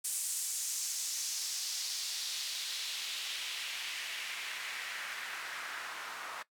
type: noise with band-pass filter sweep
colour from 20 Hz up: white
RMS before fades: -39 dBFS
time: 0.04-6.43 s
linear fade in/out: 10 ms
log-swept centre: 8600 to 1200 Hz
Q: 1.7
effects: noise-tail reverb RT60 0.1 s tail -18 dB re dry